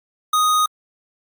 square tone, 1244.5 Hz, D#6, in tune, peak -15 dBFS, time 0.33-0.66 s, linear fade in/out 5 ms, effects Opus 48 kbps

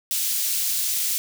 white high-pass noise, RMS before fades -24 dBFS, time 0.11-1.18 s, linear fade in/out 0 ms, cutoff 3600 Hz, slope 12 dB/octave, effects none

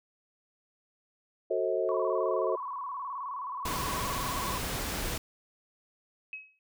sine chord, F# diminished seventh, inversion none, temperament just, 370 / 444 / 532.8 / 639.4 Hz, F#4 / A4 / C5 / Eb5, 0 / +16 / +31 / +47 cents, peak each -32 dBFS, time 1.5-2.56 s, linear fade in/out 10 ms
sine tone with vibrato, 1057 Hz, C6, 17 cents sharp, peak -34 dBFS, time 1.89-4.58 s, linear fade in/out 0 ms, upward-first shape square, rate 19 Hz, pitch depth 96 cents each way
pink noise, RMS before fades -34 dBFS, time 3.65-5.18 s, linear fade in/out 5 ms
sine tone with exponential decay, 2558 Hz, D#7, 47 cents sharp, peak -34 dBFS, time 6.33-6.59 s, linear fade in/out 1 ms, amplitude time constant 56 ms
effects none

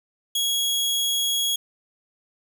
sawtooth tone, 3322 Hz, G#7, in tune, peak -18 dBFS, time 0.35-1.56 s, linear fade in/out 5 ms, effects none

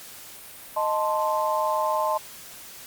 sine chord, A diminished, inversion second, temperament equal, 622.3 / 880 / 1046.5 Hz, Eb5 / A5 / C6, 0 / 0 / 0 cents, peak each -26 dBFS, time 0.76-2.18 s, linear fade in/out 10 ms, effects white hiss -43 dBFS RMS until 2.86 s + Opus 48 kbps

